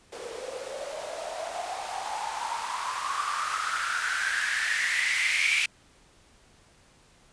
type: noise with band-pass filter sweep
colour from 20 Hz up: blue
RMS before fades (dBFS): -30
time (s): 0.12-5.66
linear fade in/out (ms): 5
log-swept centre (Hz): 450 to 2400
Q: 8.3
effects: pink hiss -59 dBFS RMS until 7.32 s + resampled to 22050 Hz